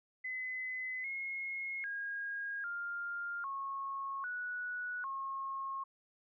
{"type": "tone with pitch steps", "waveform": "sine", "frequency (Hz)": [2026, 2161, 1631, 1401, 1094, 1471, 1083], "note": ["B6", "C#7", "G#6", "F6", "C#6", "F#6", "C#6"], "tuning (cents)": [44, -45, -32, 5, -23, -11, -41], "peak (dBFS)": -37, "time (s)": [0.24, 5.84], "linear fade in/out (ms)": 10, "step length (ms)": 800, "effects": []}